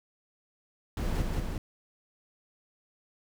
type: noise with echo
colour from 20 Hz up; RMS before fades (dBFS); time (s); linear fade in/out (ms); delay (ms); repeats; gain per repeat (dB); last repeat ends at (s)
brown; -30; 0.97-1.22; 2; 180; 2; -2; 1.58
effects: none